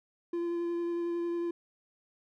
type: tone with vibrato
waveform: triangle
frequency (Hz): 342.9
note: F4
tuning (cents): -32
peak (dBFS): -28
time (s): 0.33-1.51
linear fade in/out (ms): 5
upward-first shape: sine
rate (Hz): 11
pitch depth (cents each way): 11
effects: none